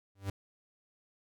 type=tone with exponential growth; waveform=45% pulse; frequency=98 Hz; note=G2; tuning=in tune; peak=-30 dBFS; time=0.15-0.3 s; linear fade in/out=5 ms; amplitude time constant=31 ms; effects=none